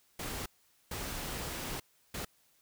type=noise bursts at uneven times; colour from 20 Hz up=pink; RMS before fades=-39 dBFS; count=3; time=0.19-0.46 / 0.91-1.8 / 2.14-2.25 s; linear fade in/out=5 ms; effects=white hiss -69 dBFS RMS until 2.61 s